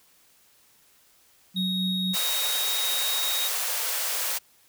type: tone with tremolo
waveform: sine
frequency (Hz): 185.7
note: F#3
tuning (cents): +7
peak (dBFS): -25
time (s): 1.54-2.16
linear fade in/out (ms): 50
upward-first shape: sine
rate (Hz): 3.9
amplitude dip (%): 25
type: tone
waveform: triangle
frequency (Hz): 3760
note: A#7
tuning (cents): +14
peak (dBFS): -26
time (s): 1.56-3.48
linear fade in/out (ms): 5
type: high-pass noise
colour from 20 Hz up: white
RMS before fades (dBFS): -28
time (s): 2.13-4.39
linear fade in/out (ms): 20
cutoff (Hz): 450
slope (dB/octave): 96
effects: white hiss -60 dBFS RMS until 4.68 s